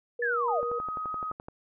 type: tone with vibrato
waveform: sine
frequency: 477.2 Hz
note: A#4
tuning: 41 cents sharp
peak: -30 dBFS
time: 0.19-0.79 s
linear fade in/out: 5 ms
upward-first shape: sine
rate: 10 Hz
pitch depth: 8 cents each way
type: linear sweep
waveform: sine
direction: down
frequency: 1767 to 542 Hz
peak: -26 dBFS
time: 0.22-0.61 s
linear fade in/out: 5 ms
type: tone with pitch glide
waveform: sine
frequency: 1244.5 to 1259.7 Hz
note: D#6 to D#6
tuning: 0 to +21 cents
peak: -31 dBFS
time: 0.48-1.32 s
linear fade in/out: 5 ms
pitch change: +21 cents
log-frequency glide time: 0.62-0.76 s
type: click train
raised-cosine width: 1 ms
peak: -26 dBFS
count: 11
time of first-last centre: 0.63-1.485 s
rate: 11.7 Hz
effects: none